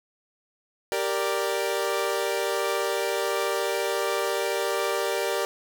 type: chord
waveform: sawtooth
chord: G minor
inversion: none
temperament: equal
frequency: 392 / 466.2 / 587.3 Hz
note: G4 / Bb4 / D5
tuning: 0 / 0 / 0 cents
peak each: -25 dBFS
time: 0.92-5.45 s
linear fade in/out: 0 ms
effects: none